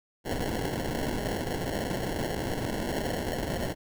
blue noise with sample-and-hold, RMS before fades -31 dBFS, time 0.24-3.75 s, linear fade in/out 50 ms, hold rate 1225 Hz, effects none

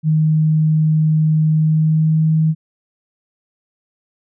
sine tone with pitch glide, 156 to 158.09 Hz, D#3 to D#3, +5 to +28 cents, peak -11 dBFS, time 0.03-2.55 s, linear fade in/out 50 ms, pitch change +23 cents, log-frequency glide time 1.51-2.26 s, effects none

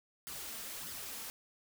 white noise with flanger, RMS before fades -44 dBFS, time 0.27-1.3 s, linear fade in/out 0 ms, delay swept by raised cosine 0.59 to 4.49 ms, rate 1.6 Hz, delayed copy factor +0.5, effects none

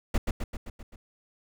brown noise with echo, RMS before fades -21 dBFS, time 0.14-0.18 s, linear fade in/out 5 ms, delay 130 ms, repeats 6, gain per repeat -4 dB, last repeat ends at 0.96 s, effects none

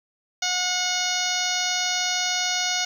harmonic tone, 727 Hz, F#5, 31 cents flat, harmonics 1 / 2 / 3 / 4 / 5 / 6 / 7 / 8 / 9, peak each -31 / -31 / -31 / -31 / -31 / -31 / -31 / -31 / -31 dBFS, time 0.42-2.85 s, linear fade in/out 5 ms, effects 8-bit

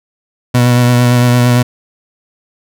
30% pulse tone with vibrato, 122.5 Hz, B2, 14 cents flat, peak -4 dBFS, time 0.54-1.63 s, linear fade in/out 10 ms, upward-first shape triangle, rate 8.8 Hz, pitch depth 24 cents each way, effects none

